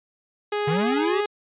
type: tone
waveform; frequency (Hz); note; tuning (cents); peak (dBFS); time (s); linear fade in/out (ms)
sawtooth; 415.3; G#4; 0; -19; 0.52-1.26; 5
type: linear sweep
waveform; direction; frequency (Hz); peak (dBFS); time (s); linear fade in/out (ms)
square; up; 138.59 to 403.9; -23; 0.67-1.21; 10
effects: resampled to 8000 Hz